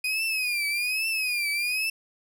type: tone with vibrato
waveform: 35% pulse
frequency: 2477 Hz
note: D#7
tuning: 8 cents flat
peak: -23 dBFS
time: 0.04-1.9 s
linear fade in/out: 5 ms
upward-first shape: triangle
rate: 1.2 Hz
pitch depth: 140 cents each way
effects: none